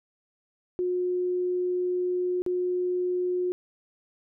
sine tone with dropouts, 360.7 Hz, F#4, 44 cents flat, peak -24 dBFS, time 0.79-3.52 s, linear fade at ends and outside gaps 0 ms, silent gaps 2.42-2.463 s, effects none

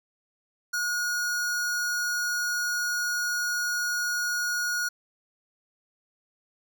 square tone pair together, 1444 / 5776 Hz, F#6 / F#8, -43 / -43 cents, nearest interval 2 octaves, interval 2400 cents, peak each -27 / -36 dBFS, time 0.73-4.89 s, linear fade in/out 10 ms, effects none

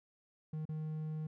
triangle tone with dropouts, 155.56 Hz, D#3, in tune, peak -35 dBFS, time 0.53-1.27 s, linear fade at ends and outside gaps 5 ms, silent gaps 0.654-0.69 s, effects none

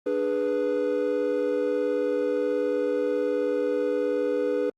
triangle chord, G# diminished, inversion second, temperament equal, 293.7 / 415.3 / 493.9 Hz, D4 / G#4 / B4, 0 / 0 / 0 cents, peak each -28 / -25 / -23 dBFS, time 0.06-4.7 s, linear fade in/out 5 ms, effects tanh soft clip ceiling -13 dBFS + Opus 24 kbps

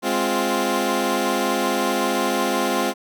15% pulse chord, F minor, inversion first, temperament equal with one note detuned, 207.7 / 261.6 / 350.6 Hz, Ab3 / C4 / F4, 0 / 0 / +7 cents, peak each -19 / -17 / -17 dBFS, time 0.02-2.94 s, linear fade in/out 50 ms, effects none

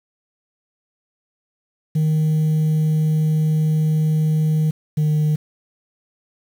sine tone pair in turn, 155.56 / 152.36 Hz, D#3 / D#3, 0 / -36 cents, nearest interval unison, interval 36 cents, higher first, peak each -12 dBFS, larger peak neither, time 1.95-4.71 / 4.97-5.36 s, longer first, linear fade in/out 10 ms, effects tanh soft clip ceiling -14 dBFS + 7-bit

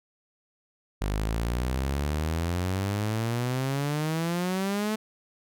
sawtooth exponential sweep, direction up, 49.01 to 218.9 Hz, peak -22 dBFS, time 1.01-4.96 s, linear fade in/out 10 ms, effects none

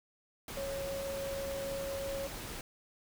sine tone in noise, 550 Hz, C#5, 14 cents flat, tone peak -36 dBFS, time 0.57-2.27 s, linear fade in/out 2 ms, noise pink, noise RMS -43 dBFS, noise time 0.48-2.61 s, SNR +4 dB, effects none

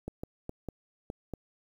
clicks, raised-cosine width 2 ms, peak -23 dBFS, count 6, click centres 0.08 / 0.235 / 0.494 / 0.687 / 1.101 / 1.337 s, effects 9-bit

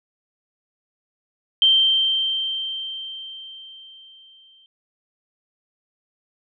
sine tone with exponential decay, 3136 Hz, G7, in tune, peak -11 dBFS, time 1.62-4.66 s, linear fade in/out 1 ms, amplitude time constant 660 ms, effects none

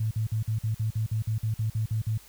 sine tone bursts, 110 Hz, A2, in tune, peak -24 dBFS, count 14, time 0-2.177 s, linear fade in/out 5 ms, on 110 ms, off 49 ms, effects added 50 Hz sine -59 dBFS peak until 2.28 s + white hiss -53 dBFS RMS until 2.28 s

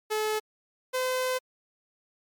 sawtooth tone pair in turn, 430.3 / 511.7 Hz, A4 / C5, -39 / -39 cents, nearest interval minor third, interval 300 cents, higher second, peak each -22 dBFS, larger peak neither, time 0.1-0.4 / 0.93-1.39 s, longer second, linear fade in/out 20 ms, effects MP3 96 kbps

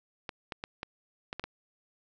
clicks, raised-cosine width 0.3 ms, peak -20 dBFS, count 7, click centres 0.292 / 0.522 / 0.639 / 0.831 / 1.329 / 1.396 / 1.44 s, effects resampled to 16000 Hz + 9-bit

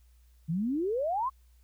sine exponential sweep, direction up, 151.8 to 1108.7 Hz, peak -27 dBFS, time 0.48-1.3 s, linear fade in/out 20 ms, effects added 60 Hz sine -57 dBFS peak until 1.63 s + white hiss -72 dBFS RMS until 1.63 s

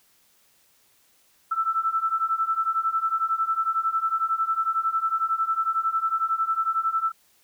sine beating tone pair, 1318.5 / 1329.5 Hz, E6 / E6, 0 / +14 cents, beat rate 11 Hz, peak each -26 / -24 dBFS, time 1.51-7.12 s, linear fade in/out 10 ms, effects white hiss -62 dBFS RMS until 7.43 s

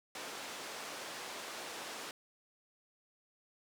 pink band-pass noise, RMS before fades -45 dBFS, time 0.15-2.11 s, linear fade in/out 2 ms, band 420 to 8300 Hz, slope 12 dB/octave, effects none

